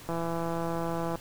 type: click train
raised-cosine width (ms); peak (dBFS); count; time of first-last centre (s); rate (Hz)
1; -19; 179; 0.09-1.156; 167
effects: added 118 Hz sine -52 dBFS peak until 1.2 s + pink hiss -48 dBFS RMS until 1.2 s